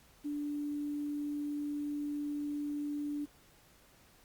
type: tone with quantisation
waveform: sine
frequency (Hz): 292.4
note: D4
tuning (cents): -7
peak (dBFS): -34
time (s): 0.24-3.26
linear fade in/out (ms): 20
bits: 10
effects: pink hiss -63 dBFS RMS until 4.24 s + Opus 48 kbps